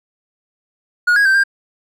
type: tone with pitch steps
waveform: triangle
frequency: 1444 / 1650 / 1558 / 1597 Hz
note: F#6 / G#6 / G6 / G6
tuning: -43 / -12 / -11 / +32 cents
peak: -8 dBFS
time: 1.07-1.438 s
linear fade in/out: 10 ms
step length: 92 ms
effects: none